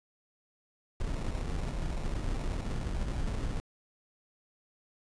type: noise with sample-and-hold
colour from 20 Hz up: brown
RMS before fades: -33 dBFS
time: 1-3.6 s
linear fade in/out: 0 ms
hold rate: 1575 Hz
effects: resampled to 22050 Hz